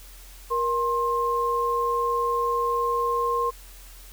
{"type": "tone pair together", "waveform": "sine", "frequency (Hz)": [472.5, 1060.7], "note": ["A#4", "C6"], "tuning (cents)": [23, 23], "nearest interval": "octave + major second", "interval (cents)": 1400, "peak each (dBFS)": [-26, -23], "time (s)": [0.5, 3.51], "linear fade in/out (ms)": 20, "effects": ["added 43 Hz sine -44 dBFS peak until 4.12 s", "white hiss -49 dBFS RMS until 4.12 s"]}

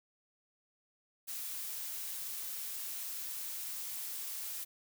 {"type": "noise", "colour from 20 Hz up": "blue", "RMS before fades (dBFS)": -41, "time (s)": [1.27, 4.65], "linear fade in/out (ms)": 20, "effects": []}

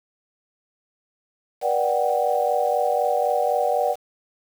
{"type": "chord", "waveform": "sine", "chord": "G major seventh", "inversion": "first", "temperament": "equal with one note detuned", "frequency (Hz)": [483.7, 587.3, 740, 784], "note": ["B4", "D5", "F#5", "G5"], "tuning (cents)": [-36, 0, 0, 0], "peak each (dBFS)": [-25, -23, -23, -26], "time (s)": [1.61, 3.96], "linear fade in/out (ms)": 50, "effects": ["7-bit"]}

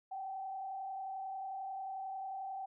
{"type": "tone with frequency modulation", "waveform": "sine", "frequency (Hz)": 771, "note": "G5", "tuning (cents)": -29, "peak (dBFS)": -39, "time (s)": [0.11, 2.66], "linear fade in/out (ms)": 10, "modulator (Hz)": 31.2, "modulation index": 0.64, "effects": []}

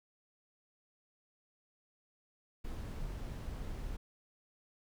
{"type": "noise", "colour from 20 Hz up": "brown", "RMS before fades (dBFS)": -41, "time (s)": [2.64, 3.97], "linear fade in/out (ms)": 10, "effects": []}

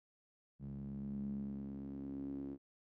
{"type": "tone with band-pass filter sweep", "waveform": "sawtooth", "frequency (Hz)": 68.8, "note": "C#2", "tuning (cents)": -12, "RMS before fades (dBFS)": -44, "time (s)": [0.59, 2.58], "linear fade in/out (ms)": 50, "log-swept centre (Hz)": [170, 300], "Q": 7.3, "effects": []}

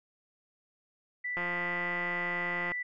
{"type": "tone", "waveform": "sine", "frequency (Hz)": 1975.5, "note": "B6", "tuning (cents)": 0, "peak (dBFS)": -32, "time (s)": [1.24, 2.83], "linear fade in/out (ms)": 10}
{"type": "click train", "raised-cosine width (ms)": 0.5, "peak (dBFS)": -22, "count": 237, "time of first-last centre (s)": [1.37, 2.719], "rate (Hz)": 175}
{"effects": []}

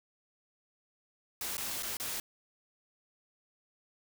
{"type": "noise with dropouts", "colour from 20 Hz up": "white", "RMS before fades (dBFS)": -37, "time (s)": [1.41, 2.2], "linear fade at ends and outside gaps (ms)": 2, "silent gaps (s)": [[1.57, 1.579], [1.825, 1.831], [1.97, 1.999]], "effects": []}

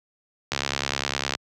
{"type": "click train", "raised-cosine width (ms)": 0.2, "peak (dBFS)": -6, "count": 59, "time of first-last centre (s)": [0.52, 1.351], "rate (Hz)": 69.8, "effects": ["high-pass 80 Hz 12 dB/octave"]}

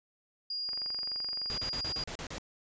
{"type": "tone", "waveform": "sine", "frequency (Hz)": 4842, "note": "D#8", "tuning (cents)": -48, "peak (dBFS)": -33, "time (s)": [0.5, 2.04], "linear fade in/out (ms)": 5}
{"type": "click train", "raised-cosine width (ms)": 0.5, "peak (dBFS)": -33, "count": 20, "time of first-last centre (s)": [0.69, 1.502], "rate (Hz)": 23.4}
{"type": "noise bursts", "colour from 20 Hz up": "pink", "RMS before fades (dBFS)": -40, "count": 8, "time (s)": [1.5, 2.383], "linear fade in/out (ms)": 0, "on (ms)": 78, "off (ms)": 37}
{"effects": ["resampled to 16000 Hz"]}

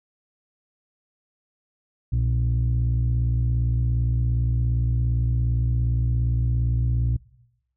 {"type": "tone pair together", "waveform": "sine", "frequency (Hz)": [62.3, 119.66], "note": ["B1", "A#2"], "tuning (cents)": [16, 46], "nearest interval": "major seventh", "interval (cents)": 1130, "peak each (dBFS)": -20, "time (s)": [2.12, 7.17], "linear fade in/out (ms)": 10, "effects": ["noise-tail reverb RT60 0.9 s tail -22 dB re dry", "tanh soft clip ceiling -16 dBFS"]}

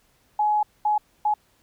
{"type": "tone bursts at uneven times", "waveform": "sine", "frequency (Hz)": 843, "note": "G#5", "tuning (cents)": 26, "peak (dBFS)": -18, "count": 3, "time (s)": [[0.39, 0.63], [0.85, 0.98], [1.25, 1.34]], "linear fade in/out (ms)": 5, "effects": ["pink hiss -63 dBFS RMS until 1.62 s"]}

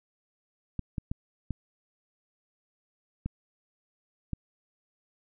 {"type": "clicks", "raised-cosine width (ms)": 5, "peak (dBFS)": -19, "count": 6, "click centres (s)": [0.793, 0.982, 1.115, 1.507, 3.26, 4.333], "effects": []}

